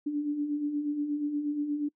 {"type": "beating tone pair", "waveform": "sine", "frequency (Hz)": [286.1, 294.5], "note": ["D4", "D4"], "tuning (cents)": [-45, 5], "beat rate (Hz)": 8.4, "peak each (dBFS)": [-37, -28], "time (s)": [0.06, 1.89], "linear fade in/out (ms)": 10, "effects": ["noise-tail reverb RT60 0.1 s tail -25 dB re dry"]}